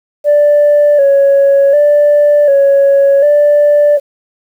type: tone with vibrato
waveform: sine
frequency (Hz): 571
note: D5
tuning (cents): -49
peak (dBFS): -3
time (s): 0.24-4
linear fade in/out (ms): 50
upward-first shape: square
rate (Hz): 0.67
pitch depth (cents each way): 47
effects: tanh soft clip ceiling -2 dBFS + 7-bit